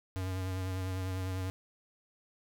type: tone with vibrato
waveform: square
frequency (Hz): 93.4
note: F#2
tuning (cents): +17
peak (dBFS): -34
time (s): 0.16-1.5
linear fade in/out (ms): 0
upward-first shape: sine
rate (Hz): 10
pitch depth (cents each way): 27
effects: none